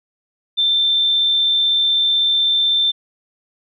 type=tone; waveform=sine; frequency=3562 Hz; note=A7; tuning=21 cents sharp; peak=-13 dBFS; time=0.57-2.92 s; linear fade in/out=20 ms; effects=none